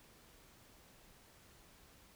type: silence
effects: pink hiss -63 dBFS RMS until 2.15 s